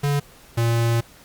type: tone pair in turn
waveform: square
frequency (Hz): 143.3 / 116.3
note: D3 / A#2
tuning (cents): -42 / -4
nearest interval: major third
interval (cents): 362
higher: first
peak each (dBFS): -19 / -18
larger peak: second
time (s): 0.03-0.2 / 0.57-1.01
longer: second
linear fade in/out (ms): 10
effects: pink hiss -49 dBFS RMS until 1.24 s + Opus 48 kbps